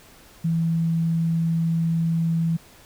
sine tone, 165 Hz, E3, 2 cents sharp, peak -19 dBFS, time 0.44-2.57 s, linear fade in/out 10 ms, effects pink hiss -50 dBFS RMS until 2.85 s

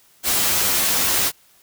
white noise with comb filter, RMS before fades -19 dBFS, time 0.23-1.32 s, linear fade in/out 50 ms, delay 11 ms, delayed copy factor +0.65, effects white hiss -55 dBFS RMS until 1.62 s

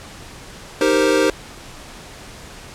square chord, C minor seventh, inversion first, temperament equal, 311.1 / 392 / 466.2 / 523.3 Hz, Eb4 / G4 / Bb4 / C5, 0 / 0 / 0 / 0 cents, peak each -20 dBFS, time 0.81-1.3 s, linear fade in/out 2 ms, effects pink hiss -38 dBFS RMS until 2.74 s + low-pass 9000 Hz 12 dB/octave

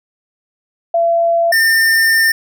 sine / square tone pair in turn, 676 / 1804.7 Hz, E5 / A6, +43 / +43 cents, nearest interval octave + perfect fourth, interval 1700 cents, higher second, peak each -10 dBFS, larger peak neither, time 0.94-1.52 / 1.52-2.32 s, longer second, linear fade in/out 5 ms, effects none

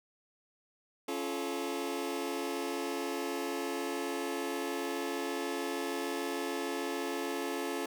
sawtooth chord, Db augmented, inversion none, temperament just, 277.2 / 346.5 / 433.1 Hz, Db4 / F4 / A4, 0 / -14 / -27 cents, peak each -34 dBFS, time 1.08-7.86 s, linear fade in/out 5 ms, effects none

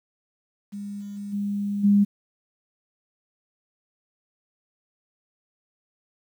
sine tone with level steps, 202.7 Hz, G#3, 42 cents flat, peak -31 / -33 / -31 / -24 / -14 dBFS, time 0.72-2.05 s, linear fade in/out 20 ms, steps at 1 / 1.16 / 1.32 / 1.83 s, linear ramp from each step 20 ms, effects 9-bit

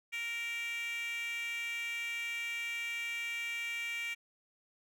10% pulse tone with high-pass filter, 466.2 Hz, A#4, in tune, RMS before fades -38 dBFS, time 0.12-4.15 s, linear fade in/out 20 ms, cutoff 2300 Hz, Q 5.7, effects none

